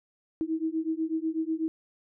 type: beating tone pair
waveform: sine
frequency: 316.8 / 324.9 Hz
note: D#4 / E4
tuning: +31 / -25 cents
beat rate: 8.1 Hz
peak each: -30 dBFS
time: 0.41-1.68 s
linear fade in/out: 0 ms
effects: none